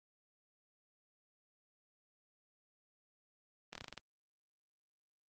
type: slowing click train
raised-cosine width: 0.2 ms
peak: -27 dBFS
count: 8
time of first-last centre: 3.73-3.977 s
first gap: 23 ms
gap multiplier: 1.14
effects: high-pass 80 Hz 12 dB/octave + Opus 24 kbps